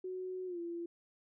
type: tone with pitch glide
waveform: sine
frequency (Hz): 370 to 341.3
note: F#4 to F4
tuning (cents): 0 to -40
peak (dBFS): -38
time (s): 0.04-0.86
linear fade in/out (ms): 5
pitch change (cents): -140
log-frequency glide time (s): 0.46-0.59
effects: none